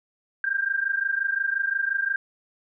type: tone pair together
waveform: sine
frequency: 1576.3 / 1602 Hz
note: G6 / G6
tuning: +9 / +37 cents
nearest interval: unison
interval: 28 cents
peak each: -26 / -25 dBFS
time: 0.44-2.16 s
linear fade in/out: 2 ms
effects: none